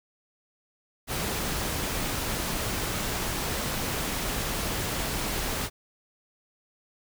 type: noise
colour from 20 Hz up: pink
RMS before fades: -30 dBFS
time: 1.07-5.7 s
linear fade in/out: 50 ms
effects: none